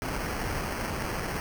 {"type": "noise with sample-and-hold", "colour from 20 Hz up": "pink", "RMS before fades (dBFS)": -32, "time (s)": [0.02, 1.4], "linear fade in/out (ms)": 0, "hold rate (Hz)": 3675, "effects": []}